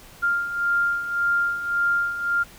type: beating tone pair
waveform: sine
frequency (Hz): 1396.9 / 1398.7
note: F6 / F6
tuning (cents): 0 / +2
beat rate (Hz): 1.8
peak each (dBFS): -27 / -21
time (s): 0.22-2.44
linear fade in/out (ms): 20
effects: pink hiss -47 dBFS RMS until 2.58 s